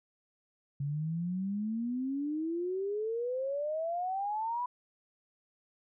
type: exponential sweep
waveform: sine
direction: up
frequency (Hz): 138.59 to 997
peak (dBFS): -31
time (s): 0.8-4.66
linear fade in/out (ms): 5
effects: none